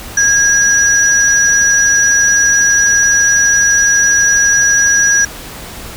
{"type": "tone pair together", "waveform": "sine", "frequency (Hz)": [1637, 5844], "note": ["G#6", "F#8"], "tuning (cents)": [-25, -22], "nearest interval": "octave + minor seventh", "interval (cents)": 2203, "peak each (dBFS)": -10, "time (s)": [0.17, 5.25], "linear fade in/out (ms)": 5, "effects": ["added 60 Hz sine -38 dBFS peak until 5.96 s", "pink hiss -29 dBFS RMS until 5.96 s"]}